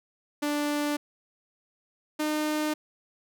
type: tone pair in turn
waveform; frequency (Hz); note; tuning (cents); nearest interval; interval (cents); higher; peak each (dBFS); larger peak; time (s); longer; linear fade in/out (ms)
sawtooth; 293.7 / 304.6; D4 / D#4; 0 / -37; minor second; 63; second; -22; neither; 0.42-0.97 / 2.19-2.74; neither; 10
effects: none